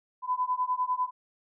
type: beating tone pair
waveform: sine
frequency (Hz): 999 / 1009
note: B5 / B5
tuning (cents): +20 / +37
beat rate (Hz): 10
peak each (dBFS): -29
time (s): 0.22-1.11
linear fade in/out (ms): 50
effects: none